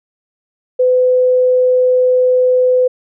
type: tone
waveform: sine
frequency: 505 Hz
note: B4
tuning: 39 cents sharp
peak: -8 dBFS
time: 0.79-2.88 s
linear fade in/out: 10 ms
effects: none